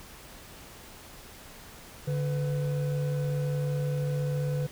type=tone pair together; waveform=triangle; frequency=144.92 / 500 Hz; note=D3 / B4; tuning=-23 / +21 cents; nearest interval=octave + major sixth; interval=2144 cents; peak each=-25 / -33 dBFS; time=2.07-4.67 s; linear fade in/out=10 ms; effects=pink hiss -48 dBFS RMS until 4.71 s